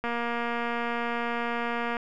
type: click train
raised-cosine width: 0.5 ms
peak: -16 dBFS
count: 456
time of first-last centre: 0.04-1.968 s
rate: 236 Hz
effects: none